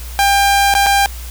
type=tone with dropouts; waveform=sawtooth; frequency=797 Hz; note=G5; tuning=28 cents sharp; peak=-6 dBFS; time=0.19-1.06 s; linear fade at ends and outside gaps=0 ms; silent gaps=0.739-0.751 / 0.862-0.866 s; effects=added 60 Hz sine -26 dBFS peak until 1.3 s + white hiss -35 dBFS RMS until 1.3 s